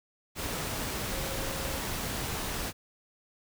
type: tone in noise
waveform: sine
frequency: 538 Hz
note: C5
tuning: 48 cents sharp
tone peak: -41 dBFS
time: 1.09-1.81 s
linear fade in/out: 50 ms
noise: pink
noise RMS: -34 dBFS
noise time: 0.35-2.73 s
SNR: -10 dB
effects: none